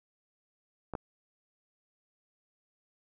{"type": "clicks", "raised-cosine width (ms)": 1, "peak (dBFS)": [-23, -20], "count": 2, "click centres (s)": [0.937, 0.952], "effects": []}